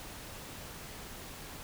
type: silence
effects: pink hiss -46 dBFS RMS until 1.63 s